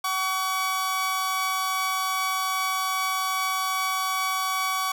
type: tone pair together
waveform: sawtooth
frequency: 755.5 / 1132 Hz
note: F#5 / C#6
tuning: +36 / +36 cents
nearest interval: perfect fifth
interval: 700 cents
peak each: -28 / -21 dBFS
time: 0.04-4.92 s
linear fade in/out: 5 ms
effects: none